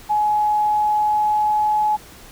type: tone with pitch glide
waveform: sine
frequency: 843 to 848.4 Hz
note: G#5 to G#5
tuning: +26 to +37 cents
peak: -15 dBFS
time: 0.09-1.97 s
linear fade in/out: 20 ms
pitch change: +11 cents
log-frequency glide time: 0.62-1.75 s
effects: pink hiss -43 dBFS RMS until 2.31 s